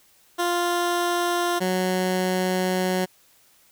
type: tone pair in turn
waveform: 15% pulse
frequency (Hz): 349.2 / 184.62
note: F4 / F#3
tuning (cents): 0 / -4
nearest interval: major seventh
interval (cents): 1104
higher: first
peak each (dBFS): -15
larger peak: neither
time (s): 0.38-1.6 / 1.6-3.06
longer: second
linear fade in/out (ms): 20
effects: white hiss -58 dBFS RMS until 3.71 s